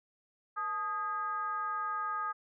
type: tone with frequency modulation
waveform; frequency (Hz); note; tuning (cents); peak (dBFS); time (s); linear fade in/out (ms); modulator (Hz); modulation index
sine; 1244.5; D#6; 0; -32; 0.56-2.33; 20; 380; 0.66
effects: none